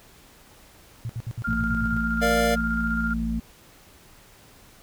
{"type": "tone bursts", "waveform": "sine", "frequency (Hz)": 116.54, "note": "A#2", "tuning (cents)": 0, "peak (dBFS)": -27, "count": 9, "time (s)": [1.05, 1.966], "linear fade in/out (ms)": 0, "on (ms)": 44, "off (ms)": 65}
{"type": "tone with tremolo", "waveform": "sine", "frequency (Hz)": 1400, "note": "F6", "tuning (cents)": 4, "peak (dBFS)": -25, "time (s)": [1.44, 3.14], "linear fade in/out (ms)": 10, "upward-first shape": "square", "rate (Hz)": 15, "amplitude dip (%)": 35}
{"type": "harmonic tone", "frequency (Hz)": 56.6, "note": "A1", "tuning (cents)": 50, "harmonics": [1, 3, 4], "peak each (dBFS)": [-28, -33, -26], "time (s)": [1.47, 3.4], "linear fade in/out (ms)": 10}
{"type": "chord", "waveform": "square", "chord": "Bb major", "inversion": "none", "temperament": "equal", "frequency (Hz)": [466.2, 587.3, 698.5], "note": ["Bb4", "D5", "F5"], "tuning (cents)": [0, 0, 0], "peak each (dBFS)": -26, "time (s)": [2.21, 2.56], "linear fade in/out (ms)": 20}
{"effects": ["pink hiss -52 dBFS RMS until 4.82 s"]}